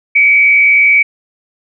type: tone with frequency modulation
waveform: sine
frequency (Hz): 2281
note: C#7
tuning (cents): +49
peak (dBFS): -5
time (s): 0.15-1.03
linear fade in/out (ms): 10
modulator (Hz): 114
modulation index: 0.51
effects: none